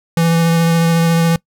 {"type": "tone with vibrato", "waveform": "square", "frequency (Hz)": 166.5, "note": "E3", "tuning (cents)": 18, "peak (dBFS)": -11, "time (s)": [0.17, 1.36], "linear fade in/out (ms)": 2, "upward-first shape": "triangle", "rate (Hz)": 14, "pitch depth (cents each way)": 15, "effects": ["noise-tail reverb RT60 0.1 s tail -22 dB re dry"]}